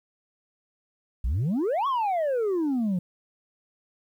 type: exponential two-way sweep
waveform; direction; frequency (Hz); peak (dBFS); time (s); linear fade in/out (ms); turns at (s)
sine; up then down; 51.91 to 1137 to 171.7; -20; 1.24-2.99; 5; 1.87
effects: tanh soft clip ceiling -22 dBFS + 10-bit